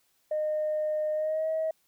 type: tone with pitch glide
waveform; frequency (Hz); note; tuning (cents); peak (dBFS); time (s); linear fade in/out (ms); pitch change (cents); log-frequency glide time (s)
sine; 613 to 637.2; D#5 to D#5; -26 to +41; -25; 0.31-1.71; 5; +67; 1.13-1.49
effects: tanh soft clip ceiling -22 dBFS + white hiss -70 dBFS RMS until 1.87 s